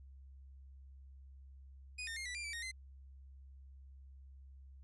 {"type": "tone with pitch steps", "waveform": "sawtooth", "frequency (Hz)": [2482, 1821, 2126, 1968, 2382, 2315, 1861, 2062], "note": ["D#7", "A#6", "C7", "B6", "D7", "D7", "A#6", "C7"], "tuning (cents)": [-5, -41, 27, -7, 24, -25, -3, -26], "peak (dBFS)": -38, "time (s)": [1.98, 2.716], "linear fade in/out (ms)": 10, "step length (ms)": 92, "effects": ["added 67 Hz sine -53 dBFS peak until 4.83 s", "resampled to 24000 Hz"]}